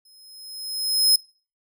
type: tone with exponential growth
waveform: sawtooth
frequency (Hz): 5130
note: E8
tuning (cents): -48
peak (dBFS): -10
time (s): 0.05-1.16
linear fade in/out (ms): 5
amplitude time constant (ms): 240
effects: noise-tail reverb RT60 0.4 s tail -25 dB re dry